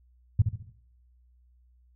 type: tone with echo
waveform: sine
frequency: 102.8 Hz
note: G#2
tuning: 17 cents flat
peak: -15 dBFS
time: 0.39-0.42 s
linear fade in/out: 5 ms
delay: 69 ms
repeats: 4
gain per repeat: -7 dB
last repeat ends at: 0.696 s
effects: noise-tail reverb RT60 0.8 s tail -19 dB re dry + added 61 Hz sine -58 dBFS peak until 1.95 s